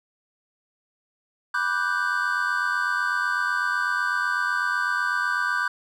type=chord; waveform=triangle; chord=G major seventh; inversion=first; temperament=equal; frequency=987.8 / 1174.7 / 1480 / 1568 Hz; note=B5 / D6 / F#6 / G6; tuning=0 / 0 / 0 / 0 cents; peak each=-30 / -27 / -25 / -24 dBFS; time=1.54-5.68 s; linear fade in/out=5 ms; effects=none